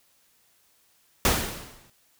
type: noise with exponential decay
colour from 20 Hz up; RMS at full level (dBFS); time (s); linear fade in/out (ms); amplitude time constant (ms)
pink; -19; 1.25-1.9; 1; 140
effects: white hiss -64 dBFS RMS until 2.19 s